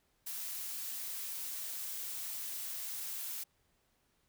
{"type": "noise", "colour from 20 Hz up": "blue", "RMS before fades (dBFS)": -41, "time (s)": [0.26, 3.44], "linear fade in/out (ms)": 10, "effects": ["pink hiss -75 dBFS RMS until 4.28 s"]}